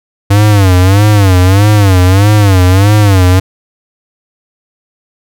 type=tone with vibrato; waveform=square; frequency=98 Hz; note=G2; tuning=in tune; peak=-4 dBFS; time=0.3-3.4 s; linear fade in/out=10 ms; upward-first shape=sine; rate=1.6 Hz; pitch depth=140 cents each way; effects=none